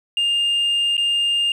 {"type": "tone with dropouts", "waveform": "sine", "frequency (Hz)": 2812, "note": "F7", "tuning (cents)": 11, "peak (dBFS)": -14, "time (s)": [0.17, 1.52], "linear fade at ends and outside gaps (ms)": 2, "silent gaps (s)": [0.969, 0.978], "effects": ["tanh soft clip ceiling -15 dBFS", "8-bit"]}